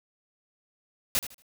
white noise with echo, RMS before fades -25 dBFS, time 1.15-1.19 s, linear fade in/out 0 ms, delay 77 ms, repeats 3, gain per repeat -12 dB, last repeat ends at 1.421 s, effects none

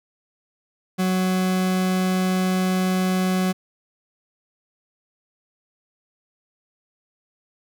40% pulse tone, 185.5 Hz, F#3, 5 cents sharp, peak -18 dBFS, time 0.98-3.53 s, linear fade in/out 20 ms, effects none

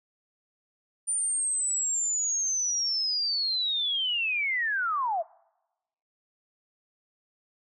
sine linear sweep, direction down, 9200 to 622.3 Hz, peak -25 dBFS, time 1.07-5.23 s, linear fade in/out 20 ms, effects noise-tail reverb RT60 1.0 s tail -25 dB re dry

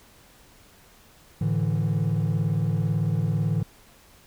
triangle chord, A suspended fourth, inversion none, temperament equal with one note detuned, 108.36 / 146.83 / 164.81 Hz, A2 / D3 / E3, -26 / 0 / 0 cents, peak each -23 dBFS, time 1.41-3.63 s, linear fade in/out 5 ms, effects tanh soft clip ceiling -15 dBFS + pink hiss -54 dBFS RMS until 4.26 s

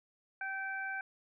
harmonic tone, 775 Hz, G5, 20 cents flat, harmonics 1 / 2 / 3, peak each -43 / -37 / -46 dBFS, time 0.41-1.01 s, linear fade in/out 2 ms, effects none

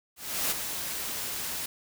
white noise with ADSR envelope, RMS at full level -27 dBFS, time 0.16-1.66 s, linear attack 350 ms, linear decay 20 ms, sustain -7 dB, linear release 4 ms, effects none

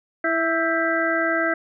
harmonic tone with a mistuned harmonic, 329.6 Hz, E4, in tune, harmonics 1 / 2 / 4 / 5 / 6, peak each -26 / -24 / -27 / -24 / -27 dBFS, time 0.24-1.54 s, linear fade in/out 5 ms, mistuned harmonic 5, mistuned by -66 cents, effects none

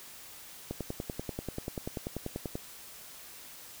click train, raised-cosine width 2 ms, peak -21 dBFS, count 20, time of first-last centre 0.71-2.555 s, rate 10.3 Hz, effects white hiss -49 dBFS RMS until 3.8 s

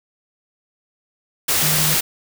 sine tone in noise, 153.9 Hz, D#3, 19 cents flat, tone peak -23 dBFS, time 1.62-1.95 s, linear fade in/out 10 ms, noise white, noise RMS -18 dBFS, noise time 1.48-2.01 s, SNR -8 dB, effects none

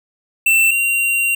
square tone pair in turn, 2681 / 2760 Hz, E7 / F7, +29 / -21 cents, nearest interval minor second, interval 50 cents, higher second, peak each -11 / -15 dBFS, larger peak first, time 0.46-0.71 / 0.71-1.35 s, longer second, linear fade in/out 5 ms, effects none

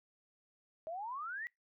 sine exponential sweep, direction up, 622.3 to 1975.5 Hz, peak -39 dBFS, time 0.87-1.47 s, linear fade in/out 0 ms, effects noise-tail reverb RT60 0.2 s tail -26 dB re dry

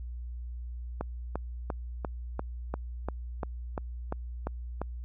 click train, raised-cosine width 1 ms, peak -18 dBFS, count 12, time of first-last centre 1.01-4.816 s, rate 2.89 Hz, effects added 60 Hz sine -36 dBFS peak until 5.04 s

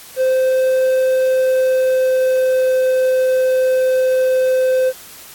triangle tone with pitch glide, 519 to 515.7 Hz, C5 to C5, -14 to -25 cents, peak -10 dBFS, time 0.16-4.93 s, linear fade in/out 50 ms, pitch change -11 cents, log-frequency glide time 1.02-2.78 s, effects white hiss -38 dBFS RMS until 5.34 s + AAC 64 kbps

